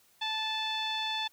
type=tone with low-pass filter; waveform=sawtooth; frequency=875 Hz; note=A5; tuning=10 cents flat; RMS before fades=-33 dBFS; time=0.21-1.28 s; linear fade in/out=10 ms; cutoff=3700 Hz; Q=6.2; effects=white hiss -65 dBFS RMS until 1.32 s